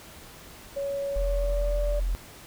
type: tone with pitch glide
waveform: sine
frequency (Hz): 559 to 584.4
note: C#5 to D5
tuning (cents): +14 to -9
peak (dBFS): -27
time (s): 0.76-2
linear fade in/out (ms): 10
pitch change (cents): +77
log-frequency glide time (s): 1.1-1.76
type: tone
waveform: sine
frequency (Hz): 43.13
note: F1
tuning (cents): -21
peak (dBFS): -23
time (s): 1.16-2.15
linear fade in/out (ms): 0
effects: tanh soft clip ceiling -17 dBFS + pink hiss -47 dBFS RMS until 2.46 s